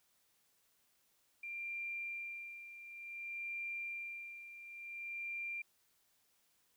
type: tone with tremolo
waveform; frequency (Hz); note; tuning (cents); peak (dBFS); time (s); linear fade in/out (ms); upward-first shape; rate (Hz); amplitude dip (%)
sine; 2379; D7; +22; -39; 1.43-5.62; 5; sine; 0.56; 70
effects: white hiss -75 dBFS RMS until 6.76 s